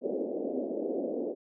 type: band-pass noise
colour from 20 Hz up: pink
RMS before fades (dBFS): -33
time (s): 0.01-1.35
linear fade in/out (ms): 50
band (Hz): 240 to 590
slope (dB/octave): 48
effects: none